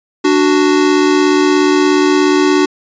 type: tone pair together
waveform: square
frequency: 294.4 / 371.3 Hz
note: D4 / F#4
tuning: +4 / +6 cents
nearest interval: major third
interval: 402 cents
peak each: -12 dBFS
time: 0.24-2.66 s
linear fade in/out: 10 ms
effects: resampled to 16000 Hz